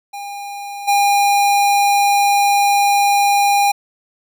square tone with level steps, 808 Hz, G#5, 48 cents flat, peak -27 / -12 dBFS, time 0.13-3.72 s, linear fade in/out 10 ms, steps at 0.87 s, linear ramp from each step 20 ms, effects none

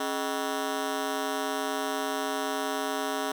15% pulse ring-modulated tone, 348.4 Hz, F4, 4 cents flat, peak -19 dBFS, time 0-3.32 s, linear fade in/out 5 ms, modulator 74.6 Hz, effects none

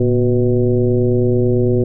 sine tone with frequency modulation, 241.5 Hz, B3, 39 cents flat, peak -11 dBFS, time 0-1.84 s, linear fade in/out 5 ms, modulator 128 Hz, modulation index 1.7, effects none

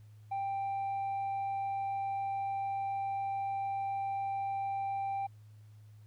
sine tone with tanh clipping, 787 Hz, G5, 7 cents sharp, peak -33 dBFS, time 0.31-5.27 s, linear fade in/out 10 ms, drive 2 dB, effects added 106 Hz sine -52 dBFS peak until 6.06 s + pink hiss -72 dBFS RMS until 6.06 s

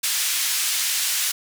white band-pass noise, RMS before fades -23 dBFS, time 0.03-1.32 s, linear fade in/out 10 ms, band 1900 to 11000 Hz, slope 12 dB/octave, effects none

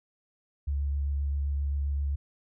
sine tone with vibrato, 70.7 Hz, C#2, 35 cents sharp, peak -26 dBFS, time 0.67-2.16 s, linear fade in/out 10 ms, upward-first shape sine, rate 7.6 Hz, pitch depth 16 cents each way, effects none

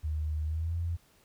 sine tone with pitch glide, 76.9 to 84.83 Hz, D#2 to F2, -20 to -50 cents, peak -29 dBFS, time 0.03-0.97 s, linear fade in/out 20 ms, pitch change +170 cents, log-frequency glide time 0.45-0.76 s, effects pink hiss -64 dBFS RMS until 1.24 s

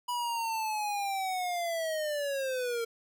square linear sweep, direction down, 982 to 456.1 Hz, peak -31 dBFS, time 0.08-2.85 s, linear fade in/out 10 ms, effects none

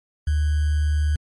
sine tone with sample-and-hold, 75 Hz, D2, 37 cents sharp, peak -17 dBFS, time 0.27-1.16 s, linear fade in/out 5 ms, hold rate 1575 Hz, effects MP3 48 kbps

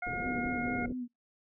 harmonic tone, 716 Hz, F5, 43 cents sharp, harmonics 1 / 2 / 3, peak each -38 / -38 / -38 dBFS, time 0.02-0.86 s, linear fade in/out 5 ms
white low-pass noise, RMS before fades -40 dBFS, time 0.06-0.93 s, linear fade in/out 10 ms, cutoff 490 Hz, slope 48 dB/octave
sine tone with vibrato, 246.9 Hz, B3, in tune, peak -34 dBFS, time 0.22-1.08 s, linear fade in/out 50 ms, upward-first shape sine, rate 4.4 Hz, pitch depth 47 cents each way
effects noise-tail reverb RT60 0.2 s tail -26 dB re dry

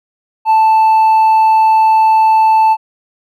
triangle tone with hard clipping, 880 Hz, A5, in tune, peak -5 dBFS, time 0.45-2.77 s, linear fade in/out 50 ms, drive 1 dB, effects none

